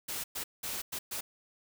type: noise bursts at uneven times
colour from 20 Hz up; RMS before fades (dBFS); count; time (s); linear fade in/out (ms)
white; -37; 5; 0.08-0.24 / 0.35-0.44 / 0.63-0.82 / 0.92-0.99 / 1.11-1.21; 10
effects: none